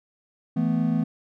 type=chord; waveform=triangle; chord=E suspended fourth; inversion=none; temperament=just; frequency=164.81 / 219.8 / 247.2 Hz; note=E3 / A3 / B3; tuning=0 / -2 / +2 cents; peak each=-23 dBFS; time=0.56-1.04 s; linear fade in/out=10 ms; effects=none